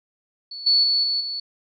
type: tone with level steps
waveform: sine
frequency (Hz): 4435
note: C#8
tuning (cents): 0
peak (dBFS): -32 / -14 / -17 / -20 / -26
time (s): 0.51-1.4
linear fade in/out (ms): 5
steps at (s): 0.66 / 0.83 / 1.03 / 1.2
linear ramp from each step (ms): 10
effects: none